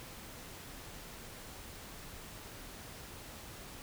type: silence
effects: pink hiss -49 dBFS RMS until 3.82 s